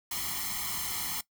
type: noise with comb filter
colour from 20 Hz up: white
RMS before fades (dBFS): -34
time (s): 0.11-1.21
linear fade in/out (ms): 5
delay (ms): 0.95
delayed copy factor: +0.9
effects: noise-tail reverb RT60 0.1 s tail -19 dB re dry